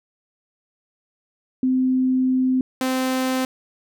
sine / sawtooth tone pair in turn, 257.9 / 259.1 Hz, C4 / C4, -25 / -17 cents, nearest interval unison, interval 8 cents, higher second, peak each -16 dBFS, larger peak neither, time 1.63-2.61 / 2.81-3.45 s, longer first, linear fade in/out 2 ms, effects none

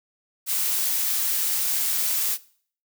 blue noise, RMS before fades -24 dBFS, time 0.46-2.38 s, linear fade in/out 50 ms, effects noise-tail reverb RT60 0.5 s tail -19 dB re dry

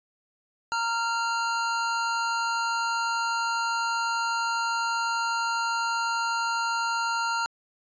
square tone pair together, 925 / 1386 Hz, A#5 / F6, -14 / -14 cents, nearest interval perfect fifth, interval 700 cents, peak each -29 / -28 dBFS, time 0.72-7.46 s, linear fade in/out 0 ms, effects resampled to 16000 Hz

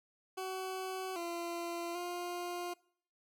20% pulse tone with pitch steps, 376.3 / 342 / 352.4 Hz, F#4 / F4 / F4, +29 / -36 / +16 cents, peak -33 dBFS, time 0.37-2.74 s, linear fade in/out 10 ms, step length 790 ms, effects noise-tail reverb RT60 0.6 s tail -23 dB re dry

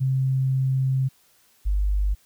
sine tone pair in turn, 132.3 / 49.87 Hz, C3 / G1, +20 / +30 cents, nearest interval octave + perfect fourth, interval 1690 cents, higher first, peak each -19 dBFS, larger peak neither, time 0-1.09 / 1.65-2.15 s, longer first, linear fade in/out 20 ms, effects white hiss -60 dBFS RMS until 2.25 s

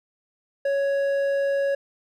sine tone with hard clipping, 556 Hz, C#5, 5 cents sharp, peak -22 dBFS, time 0.65-1.75 s, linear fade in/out 5 ms, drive 6 dB, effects none

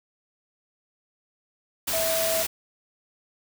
sine tone in noise, 652 Hz, E5, 19 cents flat, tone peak -25 dBFS, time 1.93-2.43 s, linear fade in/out 10 ms, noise white, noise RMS -27 dBFS, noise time 1.87-2.47 s, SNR -1 dB, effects none

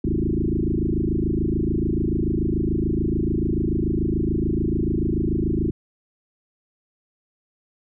sine tone with frequency modulation, 196 Hz, G3, in tune, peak -19 dBFS, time 0.04-5.71 s, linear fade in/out 5 ms, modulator 26.9 Hz, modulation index 6.3, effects none

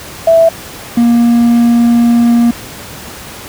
sine / triangle tone pair in turn, 659.3 / 235.9 Hz, E5 / A#3, 0 / +21 cents, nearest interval octave + tritone, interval 1779 cents, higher first, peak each -3 dBFS, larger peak neither, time 0.27-0.49 / 0.97-2.51 s, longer second, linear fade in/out 5 ms, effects pink hiss -28 dBFS RMS until 3.48 s + high-pass 60 Hz 12 dB/octave

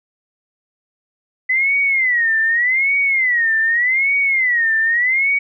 sine tone with vibrato, 2000 Hz, B6, 21 cents sharp, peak -13 dBFS, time 1.49-5.39 s, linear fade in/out 10 ms, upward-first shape sine, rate 0.84 Hz, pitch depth 200 cents each way, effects none

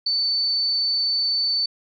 sine tone, 4516 Hz, C#8, 31 cents sharp, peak -19 dBFS, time 0.06-1.66 s, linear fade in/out 5 ms, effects none

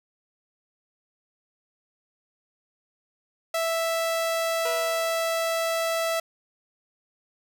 sawtooth tone, 659.3 Hz, E5, in tune, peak -20 dBFS, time 3.54-6.2 s, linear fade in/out 5 ms
sawtooth tone with exponential decay, 483.9 Hz, B4, 35 cents flat, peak -26 dBFS, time 4.65-5.57 s, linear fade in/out 5 ms, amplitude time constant 200 ms
effects none

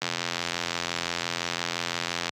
click train, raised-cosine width 0.2 ms, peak -9 dBFS, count 196, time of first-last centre 0.02-2.293 s, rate 85.8 Hz, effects high-pass 100 Hz 12 dB/octave + AAC 64 kbps

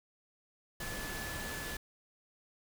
sine tone in noise, 1728 Hz, A6, 32 cents flat, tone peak -44 dBFS, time 0.8-1.77 s, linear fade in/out 5 ms, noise pink, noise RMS -41 dBFS, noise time 0.8-1.77 s, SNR -6 dB, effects none

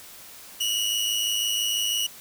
sawtooth tone pair together, 2854 / 2960 Hz, F7 / F#7, +37 / 0 cents, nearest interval minor second, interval 63 cents, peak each -23 dBFS, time 0.6-2.07 s, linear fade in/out 10 ms, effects white hiss -45 dBFS RMS until 2.2 s

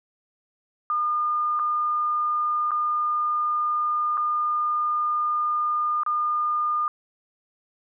sine tone with dropouts, 1213 Hz, D#6, 44 cents flat, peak -21 dBFS, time 0.9-6.88 s, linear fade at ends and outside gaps 1 ms, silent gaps 1.592-1.596 / 2.708-2.716 / 4.172-4.177 / 6.034-6.063 s, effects none

